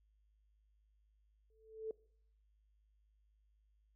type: tone with exponential growth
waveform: sine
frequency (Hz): 440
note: A4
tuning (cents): 0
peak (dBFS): -36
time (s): 1.5-1.91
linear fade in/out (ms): 2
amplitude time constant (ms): 88
effects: noise-tail reverb RT60 0.6 s tail -22 dB re dry + added 52 Hz sine -70 dBFS peak until 3.95 s